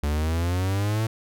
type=exponential sweep; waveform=45% pulse; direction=up; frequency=71.7 to 113 Hz; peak=-22 dBFS; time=0.03-1.07 s; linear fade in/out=5 ms; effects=none